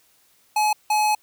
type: tone pair in turn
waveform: square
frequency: 849 / 849 Hz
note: G#5 / G#5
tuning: +38 / +38 cents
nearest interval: unison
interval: 0 cents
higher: neither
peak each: -18 dBFS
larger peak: neither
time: 0.56-0.73 / 0.9-1.15 s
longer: second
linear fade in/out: 5 ms
effects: white hiss -60 dBFS RMS until 1.22 s